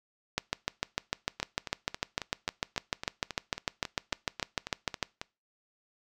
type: two click trains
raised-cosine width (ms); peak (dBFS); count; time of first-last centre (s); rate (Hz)
0.2; -10 / -18; 32 / 15; 0.38-5.028 / 1.4-5.215; 6.67 / 3.67
effects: noise-tail reverb RT60 0.3 s tail -24 dB re dry